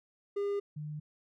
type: tone pair in turn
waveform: triangle / sine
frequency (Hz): 403.9 / 150.81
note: G#4 / D3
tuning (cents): -48 / +46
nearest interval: octave + perfect fourth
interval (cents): 1706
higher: first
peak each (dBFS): -28 / -37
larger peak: first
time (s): 0.36-0.6 / 0.76-1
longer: neither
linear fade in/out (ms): 10
effects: none